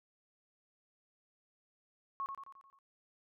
sine tone with echo, 1095 Hz, C#6, 22 cents flat, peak -35 dBFS, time 2.2-2.26 s, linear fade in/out 0 ms, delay 88 ms, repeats 6, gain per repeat -5 dB, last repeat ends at 2.788 s, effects none

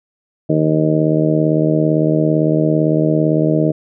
harmonic tone, 77.78 Hz, D#2, in tune, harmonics 2 / 3 / 4 / 5 / 6 / 7 / 8, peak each -16 / -24 / -16 / -23 / -21 / -25 / -20 dBFS, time 0.49-3.72 s, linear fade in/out 10 ms, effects none

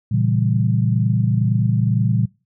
sine chord, A# diminished seventh, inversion none, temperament equal with one note detuned, 116.54 / 138.59 / 166.92 / 196 Hz, A#2 / C#3 / E3 / G3, 0 / 0 / +22 / 0 cents, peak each -17 / -22 / -23 / -23 dBFS, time 0.11-2.26 s, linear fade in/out 10 ms, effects noise-tail reverb RT60 0.3 s tail -24 dB re dry

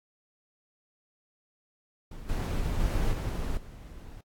brown noise with level steps, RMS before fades -41 / -29 / -27 / -31 / -44 dBFS, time 2.11-4.21 s, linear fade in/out 5 ms, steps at 2.29 / 2.8 / 3.13 / 3.57 s, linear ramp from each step 2 ms, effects AAC 64 kbps

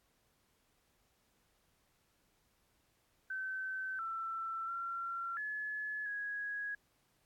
sine tone with pitch steps, 1535 / 1337 / 1367 / 1709 / 1662 Hz, G6 / E6 / F6 / G#6 / G#6, -37 / +24 / -37 / +49 / +1 cents, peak -37 dBFS, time 3.3-6.75 s, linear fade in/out 5 ms, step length 690 ms, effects pink hiss -75 dBFS RMS until 7.25 s + AAC 64 kbps

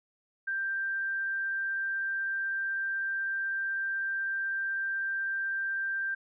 sine tone, 1577 Hz, G6, 10 cents sharp, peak -29 dBFS, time 0.47-6.15 s, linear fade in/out 10 ms, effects none

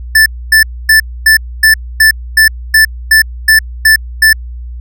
square tone bursts, 1760 Hz, A6, in tune, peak -3 dBFS, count 12, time 0.15-4.33 s, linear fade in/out 5 ms, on 110 ms, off 260 ms, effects added 60 Hz sine -21 dBFS peak until 4.8 s

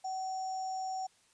sine tone with sample-and-hold, 756 Hz, F#5, 37 cents sharp, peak -34 dBFS, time 0.04-1.07 s, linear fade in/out 10 ms, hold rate 6300 Hz, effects white hiss -67 dBFS RMS until 1.33 s + resampled to 22050 Hz

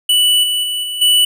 square tone with level steps, 2965 Hz, F#7, 3 cents sharp, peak -10 / -15 / -18 / -21 / -9 dBFS, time 0.09-1.25 s, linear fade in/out 5 ms, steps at 0.43 / 0.63 / 0.83 / 1.01 s, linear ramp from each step 10 ms, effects none

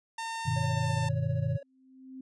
sawtooth tone with pitch glide, 908 to 895 Hz, A#5 to A5, -46 to +29 cents, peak -30 dBFS, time 0.18-1.09 s, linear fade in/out 5 ms, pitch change -25 cents, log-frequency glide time 0.5-0.91 s
sine chord, G augmented, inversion none, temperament just, 98 / 122.5 / 153.12 Hz, G2 / B2 / D#3, 0 / -14 / -27 cents, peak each -33 / -30 / -31 dBFS, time 0.45-1.58 s, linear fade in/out 20 ms
triangle tone with tremolo, 558 Hz, C#5, 11 cents sharp, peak -34 dBFS, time 0.56-1.63 s, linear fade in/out 5 ms, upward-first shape triangle, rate 15 Hz, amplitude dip 75%
sine tone with exponential growth, 261.6 Hz, C4, in tune, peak -39 dBFS, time 1.42-2.21 s, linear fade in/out 5 ms, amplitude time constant 170 ms
effects resampled to 22050 Hz

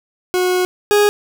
40% pulse tone pair in turn, 364.4 / 413.5 Hz, F#4 / G#4, -26 / -8 cents, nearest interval major second, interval 218 cents, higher second, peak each -13 / -9 dBFS, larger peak second, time 0.34-0.65 / 0.91-1.09 s, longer first, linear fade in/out 0 ms, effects none

